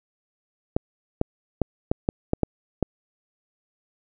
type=clicks; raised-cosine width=2 ms; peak=-7 dBFS; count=8; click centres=0.765 / 1.214 / 1.617 / 1.915 / 2.089 / 2.334 / 2.433 / 2.827 s; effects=none